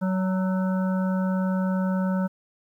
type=harmonic tone with a mistuned harmonic; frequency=187.7 Hz; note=F#3; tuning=25 cents sharp; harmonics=1 / 3 / 5 / 7 / 8; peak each=-22 / -32 / -36 / -39 / -40 dBFS; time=0.01-2.28 s; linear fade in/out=20 ms; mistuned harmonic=5; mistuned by=-33 cents; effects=10-bit